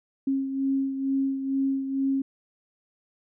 sine beating tone pair, 270.3 / 272.5 Hz, C#4 / C#4, -44 / -29 cents, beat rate 2.2 Hz, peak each -24 / -32 dBFS, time 0.27-2.22 s, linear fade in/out 5 ms, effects none

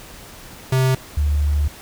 square / sine tone pair in turn, 130.6 / 73.3 Hz, C3 / D2, -3 / -3 cents, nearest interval minor seventh, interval 1000 cents, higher first, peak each -15 dBFS, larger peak neither, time 0.72-0.95 / 1.17-1.68 s, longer second, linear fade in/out 5 ms, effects pink hiss -40 dBFS RMS until 1.81 s

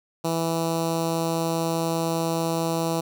10% pulse tone with notch filter, 164.81 Hz, E3, in tune, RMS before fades -25 dBFS, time 0.24-3.01 s, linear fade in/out 10 ms, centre 2100 Hz, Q 0.97, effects none

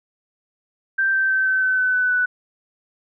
sine tone with pitch steps, 1568 / 1556.3 / 1544.6 / 1533.1 / 1521.6 / 1510.2 / 1498.9 / 1487.7 Hz, G6 / G6 / G6 / G6 / F#6 / F#6 / F#6 / F#6, 0 / -13 / -26 / -39 / +48 / +35 / +22 / +9 cents, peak -16 dBFS, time 0.98-2.26 s, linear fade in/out 10 ms, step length 160 ms, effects none

